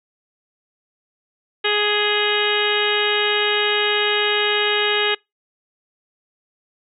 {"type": "harmonic tone with a mistuned harmonic", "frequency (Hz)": 416.8, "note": "G#4", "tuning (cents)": 6, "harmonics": [1, 2, 3, 4, 5, 6, 7, 8, 9], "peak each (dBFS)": [-22, -28, -28, -24, -26, -27, -24, -28, -26], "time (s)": [1.64, 5.15], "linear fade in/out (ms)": 10, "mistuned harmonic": 8, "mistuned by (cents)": -41, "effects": ["noise-tail reverb RT60 0.2 s tail -26 dB re dry"]}